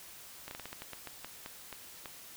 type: slowing click train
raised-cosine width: 0.3 ms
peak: -26 dBFS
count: 13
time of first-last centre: 0.48-2.058 s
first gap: 31 ms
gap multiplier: 1.24
effects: white hiss -51 dBFS RMS until 2.36 s